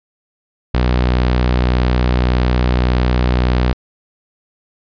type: tone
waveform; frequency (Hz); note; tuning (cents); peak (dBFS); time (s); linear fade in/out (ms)
sawtooth; 61.74; B1; 0; -8; 0.74-3.73; 5
effects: resampled to 11025 Hz